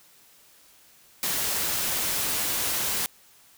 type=noise; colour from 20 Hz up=white; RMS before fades=-27 dBFS; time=1.23-3.06 s; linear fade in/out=0 ms; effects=white hiss -56 dBFS RMS until 3.57 s